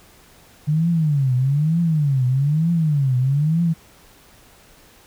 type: tone with vibrato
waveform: sine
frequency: 146.5 Hz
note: D3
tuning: 4 cents flat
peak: -15 dBFS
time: 0.67-3.74 s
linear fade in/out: 20 ms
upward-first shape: triangle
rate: 1.1 Hz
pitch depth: 290 cents each way
effects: pink hiss -50 dBFS RMS until 5.06 s